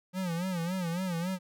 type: tone with vibrato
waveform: square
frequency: 177.1 Hz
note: F3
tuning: 24 cents sharp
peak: -31 dBFS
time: 0.13-1.39 s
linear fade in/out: 50 ms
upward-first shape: sine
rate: 3.6 Hz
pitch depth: 120 cents each way
effects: none